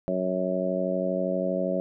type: harmonic tone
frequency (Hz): 92.5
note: F#2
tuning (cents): 0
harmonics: 2 / 3 / 4 / 5 / 6 / 7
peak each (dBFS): -30 / -34 / -34 / -38 / -28 / -31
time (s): 0.08-1.8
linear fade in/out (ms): 0
effects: none